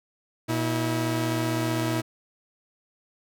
sawtooth tone pair together, 119.56 / 323 Hz, A#2 / E4, +44 / -35 cents, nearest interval octave + perfect fourth, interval 1721 cents, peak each -23 dBFS, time 0.48-2.02 s, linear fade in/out 20 ms, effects none

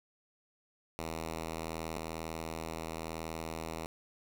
5% pulse tone pair in turn, 81 / 81 Hz, E2 / E2, -30 / -30 cents, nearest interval unison, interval 0 cents, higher neither, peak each -26 / -27 dBFS, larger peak first, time 0.99-1.97 / 1.97-3.86 s, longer second, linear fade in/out 0 ms, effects none

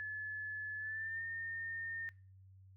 sine tone with pitch glide, 1721 to 1823.3 Hz, A6 to A#6, -39 to -39 cents, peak -39 dBFS, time 0-2.09 s, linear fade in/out 0 ms, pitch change +100 cents, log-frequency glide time 0.78-1.23 s, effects noise-tail reverb RT60 0.4 s tail -21 dB re dry + added 95 Hz sine -57 dBFS peak until 2.76 s

